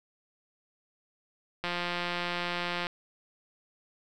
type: click train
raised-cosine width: 0.3 ms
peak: -16 dBFS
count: 216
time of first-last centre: 1.64-2.869 s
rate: 175 Hz
effects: none